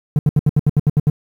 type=tone bursts; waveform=triangle; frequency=148 Hz; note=D3; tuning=14 cents sharp; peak=-7 dBFS; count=10; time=0.16-1.099 s; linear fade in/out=2 ms; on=30 ms; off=71 ms; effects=tanh soft clip ceiling -3 dBFS + 8-bit